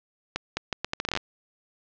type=accelerating click train; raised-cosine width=0.2 ms; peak=-9 dBFS; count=13; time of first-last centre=0.36-1.173 s; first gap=210 ms; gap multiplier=0.75; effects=low-pass 5000 Hz 12 dB/octave

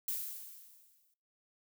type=noise with exponential decay; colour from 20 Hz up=violet; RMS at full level=-35 dBFS; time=0.08-1.14 s; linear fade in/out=2 ms; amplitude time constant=230 ms; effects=noise-tail reverb RT60 0.5 s tail -23 dB re dry

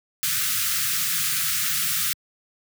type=band-stop noise; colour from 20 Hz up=white; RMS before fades=-24 dBFS; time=0.23-2.13 s; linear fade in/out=0 ms; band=190 to 1200 Hz; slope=96 dB/octave; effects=high-pass 100 Hz 12 dB/octave

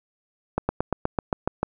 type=slowing click train; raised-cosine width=1 ms; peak=-8 dBFS; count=9; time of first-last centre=0.58-1.63 s; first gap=110 ms; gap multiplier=1.05; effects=none

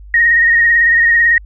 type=tone with vibrato; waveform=sine; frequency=1864.7 Hz; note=A#6; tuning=in tune; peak=-7 dBFS; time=0.14-1.38 s; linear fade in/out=2 ms; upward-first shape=triangle; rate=18 Hz; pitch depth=38 cents each way; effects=added 50 Hz sine -32 dBFS peak until 1.45 s

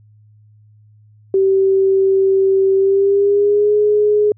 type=tone with pitch glide; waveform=sine; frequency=386.2 to 418.7 Hz; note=G4 to G#4; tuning=-26 to +14 cents; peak=-10 dBFS; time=1.34-4.32 s; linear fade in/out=2 ms; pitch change=+140 cents; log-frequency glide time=2.75-3.74 s; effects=added 106 Hz sine -45 dBFS peak until 4.37 s

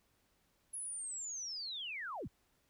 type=linear sweep; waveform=sine; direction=down; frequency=10690 to 32.59 Hz; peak=-40 dBFS; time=0.73-2.28 s; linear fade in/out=10 ms; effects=pink hiss -75 dBFS RMS until 2.69 s

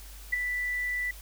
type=tone with ADSR envelope; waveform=sine; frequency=1975.5 Hz; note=B6; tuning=in tune; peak=-21 dBFS; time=0.32-1.11 s; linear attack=15 ms; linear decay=13 ms; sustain=-7 dB; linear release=4 ms; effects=added 50 Hz sine -44 dBFS peak until 1.21 s + white hiss -50 dBFS RMS until 1.21 s

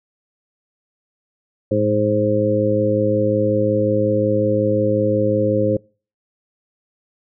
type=harmonic tone with a mistuned harmonic; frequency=105.5 Hz; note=G#2; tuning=28 cents sharp; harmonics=1 / 2 / 3 / 4 / 5; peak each=-22 / -23 / -22 / -23 / -18 dBFS; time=1.71-5.77 s; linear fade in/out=5 ms; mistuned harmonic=1; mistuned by=+50 cents; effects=noise-tail reverb RT60 0.4 s tail -26 dB re dry

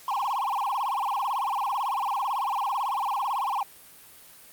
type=tone with vibrato; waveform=triangle; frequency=932.3 Hz; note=A#5; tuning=in tune; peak=-23 dBFS; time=0.08-3.63 s; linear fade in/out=2 ms; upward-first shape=sine; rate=18 Hz; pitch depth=300 cents each way; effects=white hiss -50 dBFS RMS until 4.52 s + Opus 48 kbps

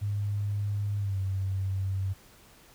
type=tone with pitch glide; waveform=sine; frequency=102.3 to 96 Hz; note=G#2 to G2; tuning=-26 to -36 cents; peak=-27 dBFS; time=0.01-2.14 s; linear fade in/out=20 ms; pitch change=-110 cents; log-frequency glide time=0.98-1.18 s; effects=pink hiss -56 dBFS RMS until 2.74 s

